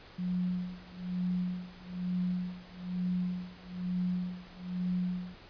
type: tone with tremolo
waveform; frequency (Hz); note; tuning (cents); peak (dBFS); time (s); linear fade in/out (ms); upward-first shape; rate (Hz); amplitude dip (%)
sine; 180.5; F#3; -43; -28; 0.18-5.35; 10; sine; 1.1; 95
effects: pink hiss -53 dBFS RMS until 5.49 s + resampled to 11025 Hz